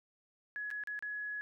sine tone with dropouts, 1686 Hz, G#6, 26 cents sharp, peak -37 dBFS, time 0.56-1.41 s, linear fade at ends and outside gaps 0 ms, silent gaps 0.704-0.712 / 0.837-0.873 / 0.991-1.025 s, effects none

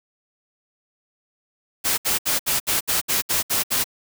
white noise bursts, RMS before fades -21 dBFS, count 10, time 1.84-3.843 s, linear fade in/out 20 ms, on 140 ms, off 67 ms, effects none

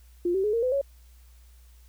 sine tone with pitch steps, 350.1 / 384 / 421.2 / 462 / 506.7 / 555.7 Hz, F4 / G4 / G#4 / A#4 / B4 / C#5, +4 / -36 / +24 / -16 / +44 / +4 cents, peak -22 dBFS, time 0.25-0.814 s, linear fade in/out 5 ms, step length 94 ms, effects added 60 Hz sine -50 dBFS peak until 1.88 s + white hiss -63 dBFS RMS until 1.88 s

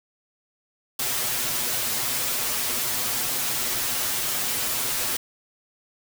white noise with comb filter, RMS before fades -26 dBFS, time 0.99-5.17 s, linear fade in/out 5 ms, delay 8.1 ms, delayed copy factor +0.95, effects none

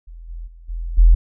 sine tone with level steps, 41.84 Hz, E1, 27 cents sharp, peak -34 / -28 / -39 / -23 / -6 dBFS, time 0.07-1.15 s, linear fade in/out 10 ms, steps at 0.28 / 0.46 / 0.68 / 0.97 s, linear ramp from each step 20 ms, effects none

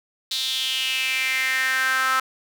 sawtooth tone with high-pass filter sweep, 261.6 Hz, C4, in tune, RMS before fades -23 dBFS, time 0.31-2.2 s, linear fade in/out 5 ms, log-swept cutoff 3900 to 1300 Hz, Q 5.3, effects none

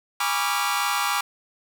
sawtooth tone cluster, 819 / 976 / 1132 / 1195 / 1380 Hz, G#5 / B5 / C#6 / D6 / F6, -24 / -21 / +36 / +30 / -21 cents, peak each -25 dBFS, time 0.2-1.21 s, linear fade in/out 5 ms, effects none

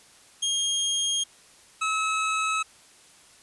25% pulse tone pair in turn, 3241 / 1291 Hz, G#7 / E6, -43 / -37 cents, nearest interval octave + major third, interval 1594 cents, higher first, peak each -20 dBFS, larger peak neither, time 0.42-1.24 / 1.81-2.63 s, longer neither, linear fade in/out 10 ms, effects white hiss -54 dBFS RMS until 3.42 s + resampled to 24000 Hz

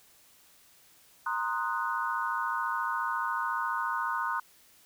sine chord, C half-diminished seventh, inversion third, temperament equal, 932.3 / 1046.5 / 1244.5 / 1480 Hz, Bb5 / C6 / Eb6 / Gb6, 0 / 0 / 0 / 0 cents, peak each -34 dBFS, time 1.26-4.4 s, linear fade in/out 5 ms, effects white hiss -60 dBFS RMS until 4.85 s

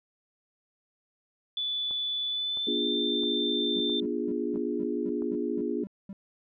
sine tone with pitch glide, 3471 to 3567 Hz, A7 to A7, -24 to +23 cents, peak -28 dBFS, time 1.57-4 s, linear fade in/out 2 ms, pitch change +47 cents, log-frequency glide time 2.27-2.85 s
click train, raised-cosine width 1 ms, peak -33 dBFS, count 6, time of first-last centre 1.91-5.221 s, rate 1.51 Hz
sine chord, B diminished seventh, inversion none, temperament equal with one note detuned, 242.8 / 293.7 / 349.2 / 415.3 Hz, B3 / D4 / F4 / Ab4, -29 / 0 / 0 / 0 cents, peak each -33 dBFS, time 2.67-5.84 s, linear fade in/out 5 ms
triangle tone bursts, 196 Hz, G3, in tune, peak -35 dBFS, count 10, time 3.76-6.13 s, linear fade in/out 2 ms, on 39 ms, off 220 ms
effects none

